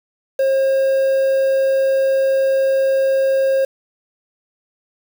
triangle tone with quantisation, 537 Hz, C5, 45 cents sharp, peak -11 dBFS, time 0.39-3.65 s, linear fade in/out 5 ms, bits 6, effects none

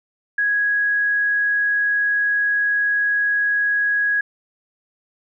sine tone, 1661.2 Hz, G#6, in tune, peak -16 dBFS, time 0.38-4.21 s, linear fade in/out 5 ms, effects none

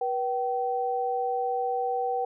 sine tone pair together, 484.4 / 769 Hz, B4 / G5, -34 / -33 cents, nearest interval minor sixth, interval 801 cents, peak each -29 / -27 dBFS, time 0.01-2.25 s, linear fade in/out 5 ms, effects none

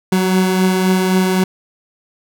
30% pulse beating tone pair, 186 / 189.8 Hz, F#3 / F#3, +9 / +44 cents, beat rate 3.8 Hz, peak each -10 / -19 dBFS, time 0.12-1.44 s, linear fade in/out 5 ms, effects none

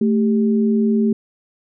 sine tone pair together, 220 / 395.1 Hz, A3 / G4, 0 / +14 cents, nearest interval minor seventh, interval 1014 cents, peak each -14 / -21 dBFS, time 0.01-1.13 s, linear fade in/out 5 ms, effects none

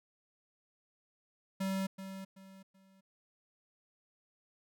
square tone with echo, 192.2 Hz, G3, 34 cents flat, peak -33 dBFS, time 1.6-1.87 s, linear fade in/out 10 ms, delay 380 ms, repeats 3, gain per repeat -10 dB, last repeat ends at 3.01 s, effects none

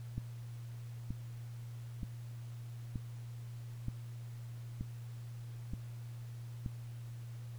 click train, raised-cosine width 5 ms, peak -26 dBFS, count 8, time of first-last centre 0.18-6.661 s, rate 1.08 Hz, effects added 118 Hz sine -43 dBFS peak until 7.58 s + pink hiss -62 dBFS RMS until 7.58 s

